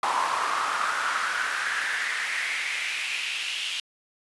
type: noise with high-pass filter sweep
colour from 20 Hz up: brown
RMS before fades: -28 dBFS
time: 0.03-3.8 s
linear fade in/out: 2 ms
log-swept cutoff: 980 to 3000 Hz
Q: 4.3
effects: resampled to 24000 Hz